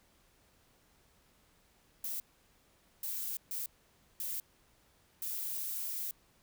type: noise bursts at uneven times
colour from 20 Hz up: violet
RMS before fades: -38 dBFS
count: 5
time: 2.04-2.2 / 3.03-3.37 / 3.51-3.66 / 4.2-4.4 / 5.22-6.11 s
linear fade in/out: 2 ms
effects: pink hiss -68 dBFS RMS until 6.42 s